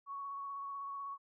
sine tone with vibrato, 1113 Hz, C#6, 7 cents sharp, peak -40 dBFS, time 0.06-1.18 s, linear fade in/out 50 ms, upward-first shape square, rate 16 Hz, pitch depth 12 cents each way, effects none

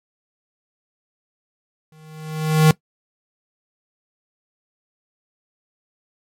square tone with exponential growth, 156.2 Hz, D#3, 7 cents sharp, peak -8 dBFS, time 1.92-2.71 s, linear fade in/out 2 ms, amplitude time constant 170 ms, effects noise-tail reverb RT60 0.1 s tail -19 dB re dry + MP3 64 kbps

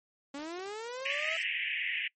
sawtooth linear sweep, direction up, 273.7 to 659.3 Hz, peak -34 dBFS, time 0.34-1.37 s, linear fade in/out 5 ms
violet noise with exponential growth, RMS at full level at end -36 dBFS, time 0.87-1.43 s, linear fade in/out 1 ms, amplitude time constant 120 ms
pink band-pass noise, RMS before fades -34 dBFS, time 1.05-2.08 s, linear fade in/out 5 ms, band 1800 to 3000 Hz, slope 96 dB/octave
effects noise-tail reverb RT60 0.1 s tail -23 dB re dry + MP3 32 kbps

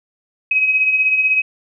sine beating tone pair, 2524 / 2540 Hz, D#7 / D#7, +24 / +35 cents, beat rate 16 Hz, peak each -22 / -13 dBFS, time 0.51-1.42 s, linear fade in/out 5 ms, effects none

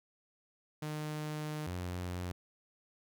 sawtooth tone pair in turn, 152.3 / 89.54 Hz, D#3 / F2, -37 / +44 cents, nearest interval major sixth, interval 919 cents, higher first, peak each -33 / -33 dBFS, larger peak neither, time 0.82-1.67 / 1.67-2.32 s, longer first, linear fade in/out 5 ms, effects none

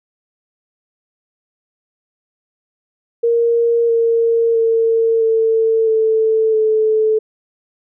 sine tone with pitch steps, 466.9 / 460.5 / 454.1 / 447.9 / 441.7 / 435.6 Hz, A#4 / A#4 / A#4 / A4 / A4 / A4, +3 / -21 / -45 / +31 / +7 / -17 cents, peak -11 dBFS, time 3.23-7.19 s, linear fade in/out 10 ms, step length 660 ms, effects none

